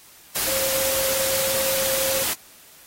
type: tone in noise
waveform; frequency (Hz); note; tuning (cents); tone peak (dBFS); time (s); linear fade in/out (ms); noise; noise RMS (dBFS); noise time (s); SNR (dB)
sine; 534; C5; +35; -26; 0.47-2.24; 10; white; -24; 0.35-2.34; -5
effects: white hiss -49 dBFS RMS until 2.86 s + AAC 48 kbps